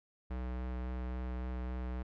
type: tone with vibrato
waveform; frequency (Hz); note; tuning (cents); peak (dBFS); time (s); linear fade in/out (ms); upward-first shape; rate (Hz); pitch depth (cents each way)
square; 62.5; B1; +21; -37; 0.3-2.03; 10; sine; 3.6; 10
effects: low-pass 2000 Hz 12 dB/octave